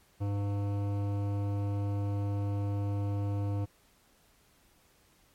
sine tone with hard clipping, 101 Hz, G#2, 48 cents flat, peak -31 dBFS, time 0.2-3.66 s, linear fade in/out 20 ms, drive 15 dB, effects pink hiss -65 dBFS RMS until 5.34 s + MP3 64 kbps

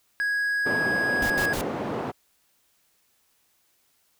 triangle tone, 1658 Hz, G#6, 3 cents flat, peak -21 dBFS, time 0.2-1.53 s, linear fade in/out 0 ms
white band-pass noise, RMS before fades -30 dBFS, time 0.65-2.12 s, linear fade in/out 20 ms, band 140 to 640 Hz, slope 12 dB/octave
pink noise bursts, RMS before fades -31 dBFS, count 3, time 1.22-1.613 s, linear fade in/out 2 ms, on 81 ms, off 75 ms
effects white hiss -67 dBFS RMS until 4.19 s

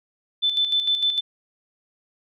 sine tone with tremolo, 3520 Hz, A7, in tune, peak -17 dBFS, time 0.42-1.21 s, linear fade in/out 20 ms, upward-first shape square, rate 6.6 Hz, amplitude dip 55%, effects none

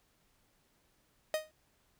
45% pulse tone with exponential decay, 622.3 Hz, D#5, in tune, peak -27 dBFS, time 1.34-1.51 s, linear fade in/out 1 ms, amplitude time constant 36 ms, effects pink hiss -72 dBFS RMS until 1.99 s

